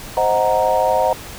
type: chord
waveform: sine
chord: C half-diminished seventh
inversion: none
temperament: equal with one note detuned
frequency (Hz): 523.3 / 627.7 / 740 / 932.3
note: C5 / Eb5 / Gb5 / Bb5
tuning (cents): 0 / +15 / 0 / 0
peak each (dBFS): -19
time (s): 0.17-1.13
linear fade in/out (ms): 2
effects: pink hiss -34 dBFS RMS until 1.38 s